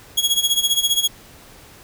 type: tone with tremolo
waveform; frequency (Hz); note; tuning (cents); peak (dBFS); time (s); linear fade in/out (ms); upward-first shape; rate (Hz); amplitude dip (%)
sawtooth; 3322; G#7; 0; -10; 0.17-1.08; 10; sine; 15; 80
effects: pink hiss -45 dBFS RMS until 1.83 s